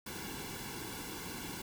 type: noise with comb filter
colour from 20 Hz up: pink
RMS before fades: -43 dBFS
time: 0.06-1.62 s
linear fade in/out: 5 ms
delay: 1.6 ms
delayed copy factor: -0.8
effects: none